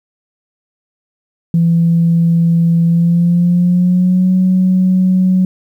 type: tone with pitch glide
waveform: sine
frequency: 167.9 to 185.22 Hz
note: E3 to F#3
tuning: +32 to +2 cents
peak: -7 dBFS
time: 1.54-5.45 s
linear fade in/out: 2 ms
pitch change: +170 cents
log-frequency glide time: 2.86-4.32 s
effects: tanh soft clip ceiling -3 dBFS + 8-bit